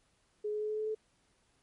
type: tone with pitch steps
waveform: sine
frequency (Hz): 420.6 / 423.3 / 426 / 428.7 / 431.4 / 434.2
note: G#4 / G#4 / G#4 / A4 / A4 / A4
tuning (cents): +22 / +33 / +44 / -45 / -34 / -23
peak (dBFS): -32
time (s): 0.44-0.95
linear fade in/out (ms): 10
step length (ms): 85
effects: pink hiss -72 dBFS RMS until 1.62 s + MP3 48 kbps